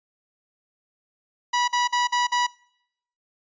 sawtooth tone bursts, 975 Hz, B5, 23 cents flat, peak -16 dBFS, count 5, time 1.53-2.468 s, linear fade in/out 10 ms, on 150 ms, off 47 ms, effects noise-tail reverb RT60 0.8 s tail -26 dB re dry + resampled to 16000 Hz

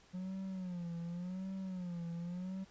triangle tone with vibrato, 179.9 Hz, F#3, 48 cents flat, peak -37 dBFS, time 0.13-2.65 s, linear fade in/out 20 ms, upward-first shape sine, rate 0.89 Hz, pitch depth 110 cents each way, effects pink hiss -64 dBFS RMS until 2.7 s + resampled to 16000 Hz

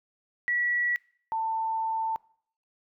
sine tone pair in turn, 1938 / 892.2 Hz, B6 / A5, -33 / +24 cents, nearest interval octave + minor second, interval 1343 cents, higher first, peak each -24 / -26 dBFS, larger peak first, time 0.48-0.96 / 1.32-2.16 s, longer second, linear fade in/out 0 ms, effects noise-tail reverb RT60 0.6 s tail -23 dB re dry

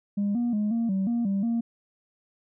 sine tone with pitch steps, 202.6 / 239.3 / 209.6 / 231.1 / 192.1 / 235.7 / 196.6 / 232.4 Hz, G#3 / A#3 / G#3 / A#3 / G3 / A#3 / G3 / A#3, -43 / +46 / +16 / -15 / -35 / +19 / +5 / -5 cents, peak -21 dBFS, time 0.17-1.61 s, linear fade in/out 10 ms, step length 180 ms, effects tanh soft clip ceiling -21 dBFS

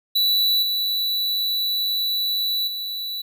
square tone with level steps, 3951 Hz, B7, in tune, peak -17 / -21 / -27 dBFS, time 0.15-3.22 s, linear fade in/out 10 ms, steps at 0.62 / 2.67 s, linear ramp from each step 10 ms, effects none

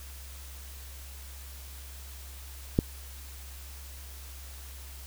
click, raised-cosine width 3 ms, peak -8 dBFS, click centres 2.789 s, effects added 67 Hz sine -43 dBFS peak until 5.06 s + white hiss -49 dBFS RMS until 5.06 s

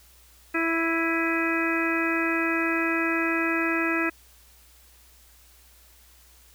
harmonic tone with a mistuned harmonic, 330.2 Hz, E4, 3 cents sharp, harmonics 1 / 2 / 3 / 4 / 5 / 6 / 7 / 8, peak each -26 / -35 / -37 / -31 / -30 / -31 / -41 / -30 dBFS, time 0.54-4.1 s, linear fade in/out 10 ms, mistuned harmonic 8, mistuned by -81 cents, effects added 60 Hz sine -56 dBFS peak until 6.54 s + white hiss -56 dBFS RMS until 6.54 s

